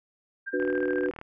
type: tone with tremolo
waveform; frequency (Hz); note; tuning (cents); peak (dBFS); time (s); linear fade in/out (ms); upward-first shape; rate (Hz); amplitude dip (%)
sine; 1590; G6; +24; -29; 0.46-1.08; 20; triangle; 14; 90
type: chord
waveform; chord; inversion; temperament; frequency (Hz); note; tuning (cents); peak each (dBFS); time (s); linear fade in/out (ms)
sine; B minor; first; equal; 293.7 / 370 / 493.9; D4 / F#4 / B4; 0 / 0 / 0; -30 / -28 / -29; 0.53-1.11; 10
type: click train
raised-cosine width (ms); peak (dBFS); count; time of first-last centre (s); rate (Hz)
0.5; -26; 25; 0.6-1.214; 39.1
effects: none